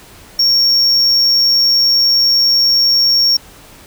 triangle tone with amplitude modulation, 5520 Hz, F8, 21 cents flat, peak -6 dBFS, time 0.39-3.37 s, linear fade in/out 5 ms, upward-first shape sine, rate 130 Hz, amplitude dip 30%, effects pink hiss -40 dBFS RMS until 3.86 s

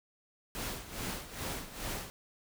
pink noise with tremolo, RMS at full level -37 dBFS, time 0.55-2.1 s, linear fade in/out 0 ms, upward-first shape sine, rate 2.4 Hz, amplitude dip 75%, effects none

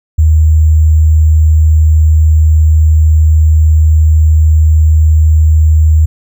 sine tone with sample-and-hold, 78.2 Hz, D#2, 9 cents sharp, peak -3 dBFS, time 0.18-6.06 s, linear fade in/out 10 ms, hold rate 7350 Hz, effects none

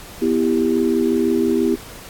sine chord, E minor, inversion second, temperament just, 247.2 / 329.6 / 395.6 Hz, B3 / E4 / G4, +2 / 0 / +16 cents, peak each -19 dBFS, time 0.21-1.76 s, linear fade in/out 20 ms, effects pink hiss -38 dBFS RMS until 2.09 s + AAC 64 kbps

